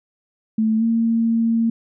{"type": "tone with pitch glide", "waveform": "sine", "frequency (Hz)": [219.8, 228.5], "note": ["A3", "A#3"], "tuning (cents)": [-2, -34], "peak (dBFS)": -15, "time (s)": [0.58, 1.7], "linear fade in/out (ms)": 5, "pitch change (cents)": 68, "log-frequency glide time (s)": [0.78, 0.83], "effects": []}